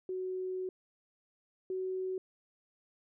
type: tone pair in turn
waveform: sine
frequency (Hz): 371.5 / 374.1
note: F#4 / F#4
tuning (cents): +7 / +19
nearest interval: unison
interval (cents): 12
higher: second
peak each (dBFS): -34 / -33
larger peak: second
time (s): 0.09-0.69 / 1.7-2.18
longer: first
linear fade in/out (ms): 2
effects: none